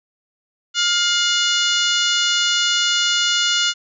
harmonic tone with a mistuned harmonic, 703 Hz, F5, 11 cents sharp, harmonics 2 / 3 / 4 / 5 / 6 / 7 / 8 / 9 / 10, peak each -22 / -29 / -20 / -22 / -25 / -29 / -31 / -30 / -28 dBFS, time 0.74-3.74 s, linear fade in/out 50 ms, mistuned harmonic 4, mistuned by +52 cents, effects none

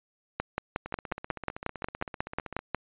two click trains, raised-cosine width 0.5 ms, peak -22 / -13 dBFS, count 28 / 14, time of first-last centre 0.86-2.591 / 0.4-2.747 s, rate 15.6 / 5.54 Hz, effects resampled to 8000 Hz

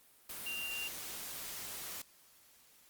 sine tone in noise, 2780 Hz, F7, 9 cents flat, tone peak -38 dBFS, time 0.46-0.88 s, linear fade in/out 5 ms, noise white, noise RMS -44 dBFS, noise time 0.29-2.02 s, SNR +3 dB, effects white hiss -64 dBFS RMS until 2.89 s + Opus 32 kbps

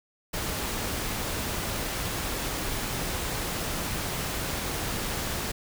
pink noise, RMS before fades -31 dBFS, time 0.33-5.52 s, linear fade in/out 10 ms, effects none

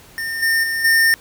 square tone with level steps, 1815 Hz, A#6, 47 cents flat, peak -23 / -15 / -20 / -12 dBFS, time 0.18-1.14 s, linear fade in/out 0 ms, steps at 0.42 / 0.63 / 0.84 s, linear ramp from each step 10 ms, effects pink hiss -45 dBFS RMS until 1.2 s

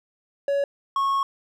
triangle tone pair in turn, 562 / 1097.1 Hz, C#5 / C#6, +24 / -18 cents, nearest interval octave, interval 1158 cents, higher second, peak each -18 dBFS, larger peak neither, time 0.48-0.64 / 0.96-1.23 s, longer second, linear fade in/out 2 ms, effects none

